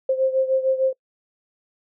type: beating tone pair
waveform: sine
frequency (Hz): 525 / 531.6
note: C5 / C5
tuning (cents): +6 / +27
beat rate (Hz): 6.6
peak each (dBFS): -19 / -23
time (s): 0.09-0.93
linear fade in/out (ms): 5
effects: noise-tail reverb RT60 0.1 s tail -24 dB re dry